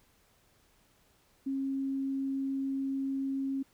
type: tone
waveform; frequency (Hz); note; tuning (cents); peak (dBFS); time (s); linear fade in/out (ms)
sine; 270.7; C#4; -41; -30; 1.46-3.63; 10
effects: pink hiss -67 dBFS RMS until 3.73 s